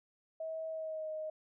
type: tone with pitch glide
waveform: sine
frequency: 642 to 623.7 Hz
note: E5 to D#5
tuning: -46 to +4 cents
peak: -37 dBFS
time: 0.4-1.3 s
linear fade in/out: 5 ms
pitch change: -50 cents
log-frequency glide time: 0.69-1.1 s
effects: none